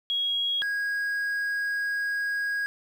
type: tone pair in turn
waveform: sine / triangle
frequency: 3301 / 1644.3 Hz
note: G#7 / G#6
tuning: -11 / -18 cents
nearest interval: octave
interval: 1207 cents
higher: first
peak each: -24 dBFS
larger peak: neither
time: 0.1-0.62 / 0.62-2.66 s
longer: second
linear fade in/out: 0 ms
effects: 9-bit